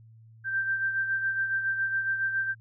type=beating tone pair; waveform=sine; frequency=1568 / 1575.2 Hz; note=G6 / G6; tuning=0 / +8 cents; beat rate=7.2 Hz; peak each=-26 / -35 dBFS; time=0.44-2.55 s; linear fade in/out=50 ms; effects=added 112 Hz sine -50 dBFS peak until 2.6 s